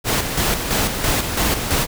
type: noise with tremolo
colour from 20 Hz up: pink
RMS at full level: -18 dBFS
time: 0.04-1.87 s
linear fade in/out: 50 ms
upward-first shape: square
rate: 3 Hz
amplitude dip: 50%
effects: none